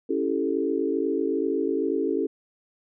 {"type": "chord", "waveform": "sine", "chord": "A dominant seventh", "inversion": "first", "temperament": "equal", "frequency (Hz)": [277.2, 329.6, 392, 440], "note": ["C#4", "E4", "G4", "A4"], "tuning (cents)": [0, 0, 0, 0], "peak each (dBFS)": -28, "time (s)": [0.09, 2.27], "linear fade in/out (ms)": 10, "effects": []}